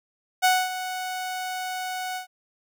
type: tone with ADSR envelope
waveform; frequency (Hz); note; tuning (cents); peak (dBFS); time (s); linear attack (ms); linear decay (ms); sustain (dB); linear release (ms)
sawtooth; 740; F#5; 0; -12; 0.42-2.27; 26; 240; -13; 110
effects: none